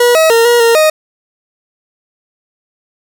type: tone with pitch steps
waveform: 40% pulse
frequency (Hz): 483.5 / 640 / 460.4 / 477.3 / 462.7 / 622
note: B4 / D#5 / A#4 / A#4 / A#4 / D#5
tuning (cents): -37 / +49 / -22 / +41 / -13 / -1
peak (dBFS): -5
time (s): 0-0.9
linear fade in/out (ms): 5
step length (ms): 150
effects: none